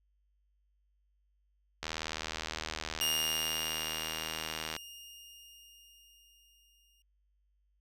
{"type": "click train", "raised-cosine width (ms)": 0.2, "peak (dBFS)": -18, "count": 234, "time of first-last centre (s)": [1.83, 4.765], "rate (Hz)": 79.4}
{"type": "tone with exponential decay", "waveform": "sawtooth", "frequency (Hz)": 2833, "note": "F7", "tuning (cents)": 24, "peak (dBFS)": -25, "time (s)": [3.01, 7.02], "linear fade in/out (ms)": 1, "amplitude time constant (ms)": 870}
{"effects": ["added 50 Hz sine -70 dBFS peak until 7.8 s"]}